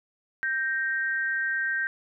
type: tone pair together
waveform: sine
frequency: 1568 / 1862.7 Hz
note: G6 / A#6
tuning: 0 / -2 cents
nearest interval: minor third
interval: 298 cents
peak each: -26 / -30 dBFS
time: 0.43-1.87 s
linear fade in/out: 0 ms
effects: none